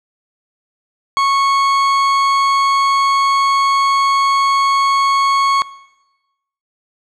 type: tone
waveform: 40% pulse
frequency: 1102 Hz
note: C#6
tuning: 11 cents flat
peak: -11 dBFS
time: 1.17-5.62 s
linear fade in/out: 0 ms
effects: noise-tail reverb RT60 1.0 s tail -19 dB re dry + low-pass 5000 Hz 12 dB/octave